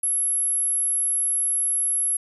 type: tone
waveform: sine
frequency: 11175 Hz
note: F9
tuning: in tune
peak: -20 dBFS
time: 0.03-2.17 s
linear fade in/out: 5 ms
effects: none